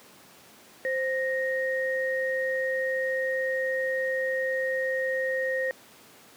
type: tone pair together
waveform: sine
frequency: 523.3 / 1864.8 Hz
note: C5 / A#6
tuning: 0 / 0 cents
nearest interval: octave + minor seventh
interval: 2200 cents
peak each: -27 / -29 dBFS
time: 0.85-5.71 s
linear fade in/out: 0 ms
effects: pink hiss -52 dBFS RMS until 6.36 s + high-pass 200 Hz 12 dB/octave